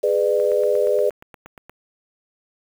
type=chord; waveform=sine; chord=G# diminished; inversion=none; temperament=just; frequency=415.3 / 498.4 / 598 Hz; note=G#4 / B4 / D5; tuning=0 / +16 / +31 cents; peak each=-20 dBFS; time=0.03-1.1 s; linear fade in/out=10 ms
type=click train; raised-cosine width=0.5 ms; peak=-25 dBFS; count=12; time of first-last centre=0.4-1.696 s; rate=8.49 Hz
effects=7-bit